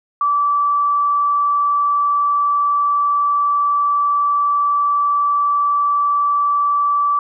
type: tone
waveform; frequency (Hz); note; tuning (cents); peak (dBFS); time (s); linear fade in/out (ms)
sine; 1158; D6; -25; -13; 0.21-7.19; 2
effects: none